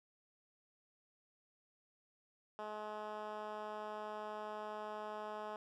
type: tone with band-pass filter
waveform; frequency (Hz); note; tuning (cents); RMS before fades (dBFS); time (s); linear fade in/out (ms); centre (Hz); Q
10% pulse; 212.3; G#3; +38; -45; 2.59-5.56; 0; 790; 0.95
effects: none